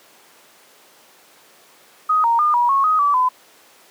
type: tone with pitch steps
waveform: sine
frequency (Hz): 1253 / 930 / 1212 / 963 / 1097 / 1256 / 1152 / 1012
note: D#6 / A#5 / D#6 / B5 / C#6 / D#6 / D6 / B5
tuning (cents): +12 / -4 / -46 / -44 / -18 / +16 / -34 / +42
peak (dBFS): -13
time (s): 2.09-3.29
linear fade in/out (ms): 10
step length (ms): 150
effects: pink hiss -49 dBFS RMS until 3.9 s + high-pass 400 Hz 12 dB/octave